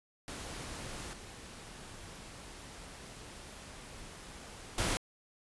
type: noise with level steps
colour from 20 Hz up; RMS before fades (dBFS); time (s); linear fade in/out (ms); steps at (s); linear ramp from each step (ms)
pink; -43 / -49 / -32; 0.28-4.97; 0; 1.13 / 4.78; 2
effects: resampled to 24000 Hz